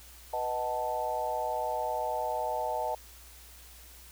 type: chord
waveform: sine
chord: B dominant seventh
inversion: none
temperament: equal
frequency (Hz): 493.9 / 622.3 / 740 / 880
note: B4 / D#5 / F#5 / A5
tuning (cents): 0 / 0 / 0 / 0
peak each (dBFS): -38 / -34 / -36 / -33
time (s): 0.33-2.95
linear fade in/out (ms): 5
effects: added 60 Hz sine -53 dBFS peak until 4.11 s + white hiss -53 dBFS RMS until 4.11 s